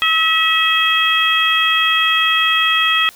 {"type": "harmonic tone with a mistuned harmonic", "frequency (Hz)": 645, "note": "E5", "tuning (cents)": -38, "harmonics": [2, 3, 4, 5], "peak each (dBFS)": [-18, -19, -18, -16], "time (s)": [0.02, 3.09], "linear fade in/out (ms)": 0, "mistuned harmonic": 5, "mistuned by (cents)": 16, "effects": ["white hiss -43 dBFS RMS until 3.15 s"]}